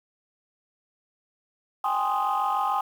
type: chord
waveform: sine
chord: Ab major seventh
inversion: third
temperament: equal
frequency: 784 / 830.6 / 1046.5 / 1244.5 Hz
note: G5 / Ab5 / C6 / Eb6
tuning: 0 / 0 / 0 / 0 cents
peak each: -27 dBFS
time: 1.84-2.81 s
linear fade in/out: 5 ms
effects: tanh soft clip ceiling -17 dBFS + 8-bit